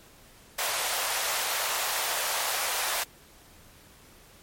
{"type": "high-pass noise", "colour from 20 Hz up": "pink", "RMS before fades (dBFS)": -29, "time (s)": [0.58, 3.04], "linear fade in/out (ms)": 10, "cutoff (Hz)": 600, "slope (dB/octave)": 24, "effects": ["pink hiss -54 dBFS RMS until 4.42 s", "MP3 64 kbps"]}